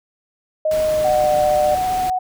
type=tone with pitch glide; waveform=sine; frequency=622.3 to 600.1 Hz; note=D#5 to D5; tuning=0 to +37 cents; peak=-15 dBFS; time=0.65-1.75 s; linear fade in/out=5 ms; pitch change=-63 cents; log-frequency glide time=0.83-1.38 s
type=noise; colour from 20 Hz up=pink; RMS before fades=-31 dBFS; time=0.71-2.1 s; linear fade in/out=2 ms
type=tone with vibrato; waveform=sine; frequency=741 Hz; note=F#5; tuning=2 cents sharp; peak=-17 dBFS; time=1.04-2.19 s; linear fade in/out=10 ms; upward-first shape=sine; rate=15 Hz; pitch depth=16 cents each way
effects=none